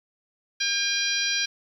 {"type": "harmonic tone with a mistuned harmonic", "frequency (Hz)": 804, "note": "G5", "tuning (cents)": 44, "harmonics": [2, 3, 4, 5, 6, 7], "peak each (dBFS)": [-30, -30, -30, -30, -30, -30], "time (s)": [0.6, 1.46], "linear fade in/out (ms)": 10, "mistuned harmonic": 7, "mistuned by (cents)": 16, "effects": ["9-bit"]}